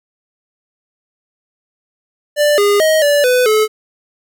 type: tone with pitch steps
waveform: square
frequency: 590 / 408.2 / 629 / 580 / 500 / 431.3 Hz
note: D5 / G#4 / D#5 / D5 / B4 / A4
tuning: +8 / -30 / +19 / -22 / +21 / -35 cents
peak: -10 dBFS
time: 2.36-3.68 s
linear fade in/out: 50 ms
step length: 220 ms
effects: none